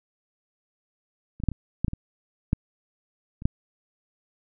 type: clicks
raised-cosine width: 5 ms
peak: -29 / -14 / -9 / -23 / -11 / -13 / -19 / -8 / -26 / -8 dBFS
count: 10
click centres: 1.401 / 1.437 / 1.487 / 1.517 / 1.846 / 1.882 / 1.934 / 2.531 / 3.421 / 3.455 s
effects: none